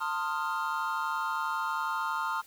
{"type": "chord", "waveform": "triangle", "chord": "F dominant seventh", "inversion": "first", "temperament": "equal with one note detuned", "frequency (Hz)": [896.9, 1046.5, 1244.5, 1396.9], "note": ["A5", "C6", "Eb6", "F6"], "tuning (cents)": [33, 0, 0, 0], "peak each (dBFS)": -33, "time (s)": [0, 2.42], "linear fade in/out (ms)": 20, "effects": ["white hiss -56 dBFS RMS until 2.46 s"]}